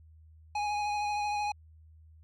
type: tone with vibrato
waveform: square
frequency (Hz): 830.6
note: G#5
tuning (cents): 0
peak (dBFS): -30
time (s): 0.55-1.52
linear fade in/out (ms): 5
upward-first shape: triangle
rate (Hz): 13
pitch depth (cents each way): 23
effects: added 79 Hz sine -53 dBFS peak until 2.23 s + low-pass 5000 Hz 12 dB/octave